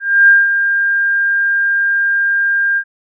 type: tone with ADSR envelope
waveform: sine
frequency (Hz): 1602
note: G6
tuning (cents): +37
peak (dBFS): -3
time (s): 0-2.84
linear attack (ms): 280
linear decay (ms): 190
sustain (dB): -8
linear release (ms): 70
effects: none